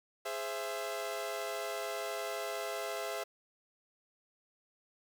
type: chord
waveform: sawtooth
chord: Ab augmented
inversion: none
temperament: equal with one note detuned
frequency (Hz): 415.3 / 523.3 / 667.3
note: Ab4 / C5 / E5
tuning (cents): 0 / 0 / +21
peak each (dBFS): -38 / -38 / -35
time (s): 0.25-3.24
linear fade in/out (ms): 10
effects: none